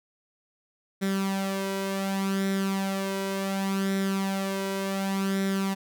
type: tone with flanger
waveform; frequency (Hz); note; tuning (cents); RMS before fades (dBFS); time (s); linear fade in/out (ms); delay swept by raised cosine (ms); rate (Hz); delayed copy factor
sawtooth; 194.3; G3; -15; -28; 1.01-5.75; 20; 0.53 to 2.03; 0.68; +0.6
effects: none